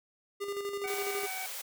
square tone with tremolo, 402.6 Hz, G4, 46 cents sharp, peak -33 dBFS, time 0.4-1.27 s, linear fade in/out 20 ms, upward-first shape square, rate 12 Hz, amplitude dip 45%
harmonic tone, 756 Hz, F#5, 37 cents sharp, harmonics 1 / 2 / 3, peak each -41 / -48 / -40 dBFS, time 0.84-1.46 s, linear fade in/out 0 ms
white high-pass noise, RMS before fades -40 dBFS, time 0.87-1.62 s, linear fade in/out 10 ms, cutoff 430 Hz, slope 48 dB/octave
effects none

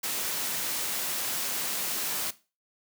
white noise, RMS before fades -31 dBFS, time 0.03-2.31 s, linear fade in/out 10 ms, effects noise-tail reverb RT60 0.3 s tail -17 dB re dry + high-pass 150 Hz 12 dB/octave

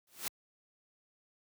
white noise with exponential growth, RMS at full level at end -33 dBFS, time 0.07-0.28 s, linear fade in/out 2 ms, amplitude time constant 44 ms, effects high-pass 60 Hz 12 dB/octave

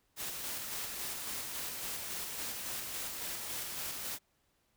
white noise with tremolo, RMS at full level -39 dBFS, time 0.16-4.19 s, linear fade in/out 50 ms, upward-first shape square, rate 3.6 Hz, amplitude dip 25%, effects pink hiss -75 dBFS RMS until 4.76 s

